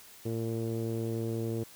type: tone with low-pass filter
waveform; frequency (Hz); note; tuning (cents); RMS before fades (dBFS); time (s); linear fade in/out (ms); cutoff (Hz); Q
sawtooth; 113.8; A#2; -41; -33; 0.25-1.64; 10; 420; 3.3
effects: white hiss -53 dBFS RMS until 1.75 s